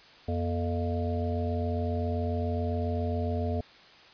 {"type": "harmonic tone with a mistuned harmonic", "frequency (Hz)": 87.31, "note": "F2", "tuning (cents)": 0, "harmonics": [1, 3, 5, 7, 8], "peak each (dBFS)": [-29, -34, -36, -37, -38], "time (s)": [0.28, 3.61], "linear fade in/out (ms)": 5, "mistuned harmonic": 3, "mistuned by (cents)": -140, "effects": ["white hiss -53 dBFS RMS until 4.13 s", "resampled to 11025 Hz"]}